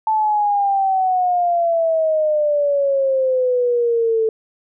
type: exponential sweep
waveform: sine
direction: down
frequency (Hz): 880 to 440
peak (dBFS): -14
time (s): 0.07-4.29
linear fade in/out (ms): 2
effects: none